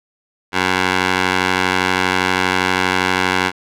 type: tone with band-pass filter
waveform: 15% pulse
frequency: 92.5 Hz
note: F#2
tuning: in tune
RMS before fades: -17 dBFS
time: 0.52-3.52 s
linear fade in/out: 50 ms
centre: 1900 Hz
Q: 0.81
effects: none